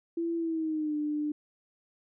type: tone with pitch glide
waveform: sine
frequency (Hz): 335.4 to 298.8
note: E4 to D4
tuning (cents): +30 to +30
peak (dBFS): -28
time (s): 0.17-1.32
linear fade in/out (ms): 5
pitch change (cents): -200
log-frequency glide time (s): 0.36-0.96
effects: none